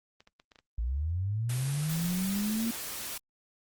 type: clicks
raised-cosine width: 0.2 ms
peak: -36 dBFS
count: 6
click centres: 0.205 / 0.274 / 0.399 / 0.518 / 0.558 / 0.589 s
type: linear sweep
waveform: sine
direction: up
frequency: 53 to 233.2 Hz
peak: -28 dBFS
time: 0.78-2.71 s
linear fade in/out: 5 ms
type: noise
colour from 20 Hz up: white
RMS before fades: -38 dBFS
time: 1.49-3.18 s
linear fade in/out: 5 ms
effects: Opus 24 kbps